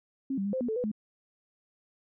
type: tone with pitch steps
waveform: sine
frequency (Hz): 268.5 / 196 / 201.6 / 520 / 243.3 / 439.5 / 494.9 / 213.1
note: C4 / G3 / G3 / C5 / B3 / A4 / B4 / G#3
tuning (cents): +45 / 0 / +49 / -11 / -26 / -2 / +4 / +45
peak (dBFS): -28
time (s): 0.3-0.916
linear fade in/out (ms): 5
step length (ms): 77
effects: none